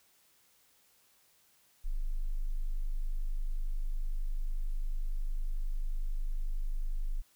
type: tone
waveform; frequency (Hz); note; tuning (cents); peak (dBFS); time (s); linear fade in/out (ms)
sine; 25.53; G#0; -29; -29; 1.84-7.22; 20
effects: white hiss -67 dBFS RMS until 7.35 s